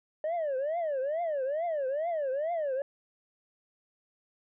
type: tone with vibrato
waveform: sine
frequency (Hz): 600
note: D5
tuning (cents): +37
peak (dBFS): -26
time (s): 0.24-2.82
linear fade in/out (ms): 2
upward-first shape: triangle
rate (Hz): 2.3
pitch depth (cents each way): 290
effects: tanh soft clip ceiling -27 dBFS